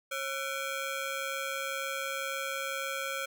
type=ring-modulated tone; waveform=20% pulse; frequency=946 Hz; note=A#5; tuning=25 cents sharp; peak=-25 dBFS; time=0.11-3.26 s; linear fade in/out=10 ms; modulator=402 Hz; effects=none